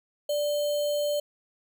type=tone with sample-and-hold; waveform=sine; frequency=587.3 Hz; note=D5; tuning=in tune; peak=-24 dBFS; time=0.29-1.2 s; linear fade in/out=5 ms; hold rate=3675 Hz; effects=none